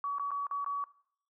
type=tone with dropouts; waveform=sine; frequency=1134 Hz; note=C#6; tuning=39 cents sharp; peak=-31 dBFS; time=0.04-0.84 s; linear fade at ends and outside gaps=1 ms; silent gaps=0.184-0.196 / 0.307-0.315 / 0.468-0.511 / 0.645-0.662 s; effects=noise-tail reverb RT60 0.6 s tail -19 dB re dry